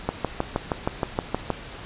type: click train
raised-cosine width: 1 ms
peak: -8 dBFS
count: 10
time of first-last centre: 0.09-1.503 s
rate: 6.37 Hz
effects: pink hiss -39 dBFS RMS until 1.85 s + resampled to 8000 Hz